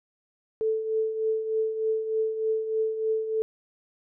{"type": "tone with tremolo", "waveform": "sine", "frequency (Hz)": 440, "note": "A4", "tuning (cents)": 0, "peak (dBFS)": -21, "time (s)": [0.61, 3.42], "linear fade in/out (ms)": 0, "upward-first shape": "triangle", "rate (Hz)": 3.3, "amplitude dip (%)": 65, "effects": []}